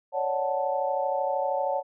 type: chord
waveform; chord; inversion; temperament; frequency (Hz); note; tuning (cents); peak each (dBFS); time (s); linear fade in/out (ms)
sine; D major seventh; third; equal; 554.4 / 587.3 / 740 / 880; C#5 / D5 / F#5 / A5; 0 / 0 / 0 / 0; -28 / -33 / -30 / -30; 0.12-1.83; 50
effects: none